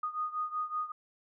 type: beating tone pair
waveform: sine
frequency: 1235 / 1240.3 Hz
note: D#6 / D#6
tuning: -13 / -6 cents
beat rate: 5.3 Hz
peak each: -34 / -37 dBFS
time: 0.03-0.92 s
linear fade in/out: 5 ms
effects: none